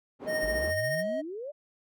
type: band-pass noise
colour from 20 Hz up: white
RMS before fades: -40 dBFS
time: 0.19-0.74 s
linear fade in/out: 50 ms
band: 160 to 490 Hz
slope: 12 dB/octave
type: tone with pitch glide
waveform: triangle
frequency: 622.3 to 632.1 Hz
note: D#5 to D#5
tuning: 0 to +27 cents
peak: -27 dBFS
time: 0.26-1.22 s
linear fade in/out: 20 ms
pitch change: +27 cents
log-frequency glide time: 0.78-1.06 s
type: tone with tremolo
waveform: square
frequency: 1850 Hz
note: A#6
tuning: 14 cents flat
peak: -30 dBFS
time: 0.27-1.04 s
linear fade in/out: 50 ms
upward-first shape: sine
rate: 14 Hz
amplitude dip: 50%
type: exponential sweep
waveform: sine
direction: up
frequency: 43.55 to 615 Hz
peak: -35 dBFS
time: 0.42-1.52 s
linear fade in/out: 20 ms
effects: none